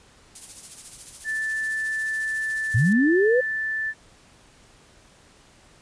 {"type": "noise with tremolo", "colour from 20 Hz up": "violet", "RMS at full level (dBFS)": -33, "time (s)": [0.35, 2.93], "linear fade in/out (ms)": 5, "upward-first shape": "sine", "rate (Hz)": 14, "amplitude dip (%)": 55}
{"type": "tone", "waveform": "sine", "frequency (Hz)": 1760, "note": "A6", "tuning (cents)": 0, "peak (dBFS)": -24, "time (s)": [1.24, 3.94], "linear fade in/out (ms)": 50}
{"type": "linear sweep", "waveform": "sine", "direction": "up", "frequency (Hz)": [96.9, 519], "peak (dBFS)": -16, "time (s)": [2.74, 3.41], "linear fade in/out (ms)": 10}
{"effects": ["pink hiss -54 dBFS RMS until 5.81 s", "resampled to 22050 Hz"]}